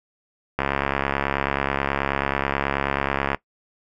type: click train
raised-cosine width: 0.5 ms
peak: -6 dBFS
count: 192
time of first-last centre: 0.59-3.346 s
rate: 69.3 Hz
effects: noise-tail reverb RT60 0.1 s tail -19 dB re dry